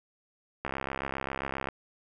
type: click train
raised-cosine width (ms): 0.5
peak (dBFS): -17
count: 71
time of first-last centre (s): 0.65-1.687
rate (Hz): 67.5
effects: none